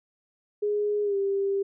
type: tone with pitch glide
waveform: sine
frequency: 415.3 to 394.9 Hz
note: G#4 to G4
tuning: 0 to +13 cents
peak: -23 dBFS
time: 0.62-1.63 s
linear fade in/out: 10 ms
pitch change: -87 cents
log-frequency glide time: 1.03-1.16 s
effects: none